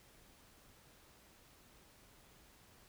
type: silence
effects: pink hiss -64 dBFS RMS until 2.88 s